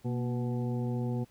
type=harmonic tone with a mistuned harmonic; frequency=123.47 Hz; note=B2; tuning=in tune; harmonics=1 / 2 / 3 / 4 / 6 / 7; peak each=-31 / -34 / -41 / -42 / -48 / -49 dBFS; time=0.04-1.25 s; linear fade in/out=20 ms; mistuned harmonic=2; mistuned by=-67 cents; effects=pink hiss -64 dBFS RMS until 1.3 s

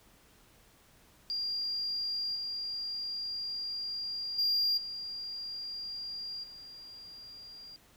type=tone with level steps; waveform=sine; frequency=4785 Hz; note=D8; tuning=32 cents sharp; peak=-31 / -34 / -24 / -37 / -46 dBFS; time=1.3-7.76 s; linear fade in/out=0 ms; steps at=2.35 / 4.38 / 4.77 / 6.43 s; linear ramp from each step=10 ms; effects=tanh soft clip ceiling -24 dBFS + pink hiss -62 dBFS RMS until 7.96 s

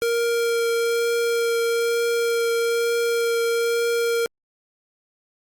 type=tone with vibrato; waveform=square; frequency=466.2 Hz; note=A#4; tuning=in tune; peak=-20 dBFS; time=0.02-4.26 s; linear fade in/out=0 ms; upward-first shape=triangle; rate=1.1 Hz; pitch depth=9 cents each way; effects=Opus 48 kbps

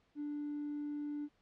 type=tone with hard clipping; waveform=sine; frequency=293.7 Hz; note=D4; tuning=in tune; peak=-38 dBFS; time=0.15-1.29 s; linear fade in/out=50 ms; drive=1 dB; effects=pink hiss -74 dBFS RMS until 1.41 s + low-pass 4000 Hz 12 dB/octave

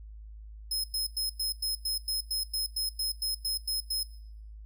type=tone bursts; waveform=sawtooth; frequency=5140 Hz; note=E8; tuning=45 cents flat; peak=-26 dBFS; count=15; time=0.71-4.032 s; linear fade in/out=5 ms; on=130 ms; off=98 ms; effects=noise-tail reverb RT60 0.8 s tail -23 dB re dry + added 53 Hz sine -43 dBFS peak until 4.65 s

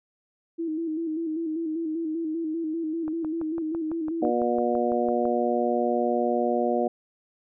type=tone with vibrato; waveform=sine; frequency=322.3 Hz; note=E4; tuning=39 cents flat; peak=-26 dBFS; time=0.58-4.31 s; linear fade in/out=20 ms; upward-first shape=square; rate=5.1 Hz; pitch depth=54 cents each way
type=click train; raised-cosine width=1 ms; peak=-25 dBFS; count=14; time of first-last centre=3.08-5.254 s; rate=5.98 Hz
type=harmonic tone; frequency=120 Hz; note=B2; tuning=49 cents flat; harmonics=2 / 3 / 4 / 5 / 6; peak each=-28 / -28 / -28 / -28 / -28 dBFS; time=4.22-6.88 s; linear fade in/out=5 ms
effects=none

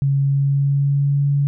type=tone with pitch glide; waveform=sine; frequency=138.59 to 141.75 Hz; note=C#3 to C#3; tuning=0 to +39 cents; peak=-14 dBFS; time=0.02-1.47 s; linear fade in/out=0 ms; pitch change=+39 cents; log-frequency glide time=0.2-1.25 s; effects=none

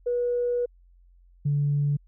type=tone pair in turn; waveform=sine; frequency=485.4 / 144.31 Hz; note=B4 / D3; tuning=-30 / -30 cents; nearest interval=octave + major sixth; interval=2100 cents; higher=first; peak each=-22 / -20 dBFS; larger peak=second; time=0.06-0.66 / 1.45-1.97 s; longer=first; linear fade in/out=10 ms; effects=tanh soft clip ceiling -16 dBFS + added 44 Hz sine -53 dBFS peak until 2.07 s

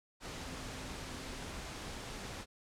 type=tone in noise; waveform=sine; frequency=261.6 Hz; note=C4; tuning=in tune; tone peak=-53 dBFS; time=0.33-1.49 s; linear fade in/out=50 ms; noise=pink; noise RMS=-44 dBFS; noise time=0.2-2.46 s; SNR=-12 dB; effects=low-pass 8000 Hz 12 dB/octave

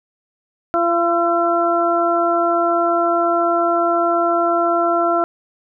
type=harmonic tone with a mistuned harmonic; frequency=341.5 Hz; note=F4; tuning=39 cents flat; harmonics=1 / 2 / 3 / 4; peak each=-20 / -17 / -27 / -19 dBFS; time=0.74-5.24 s; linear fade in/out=0 ms; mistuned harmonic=4; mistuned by=-24 cents; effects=none

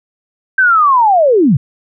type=linear sweep; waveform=sine; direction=down; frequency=1576 to 112.8 Hz; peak=-6 dBFS; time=0.58-1.57 s; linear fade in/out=5 ms; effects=none

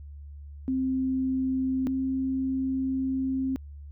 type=tone pair in turn; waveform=sine; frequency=261.6 / 264 Hz; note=C4 / C4; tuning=0 / +16 cents; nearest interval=unison; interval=16 cents; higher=second; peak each=-24 / -25 dBFS; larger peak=first; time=0.68-1.87 / 1.87-3.56 s; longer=second; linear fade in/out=0 ms; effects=added 72 Hz sine -40 dBFS peak until 3.91 s

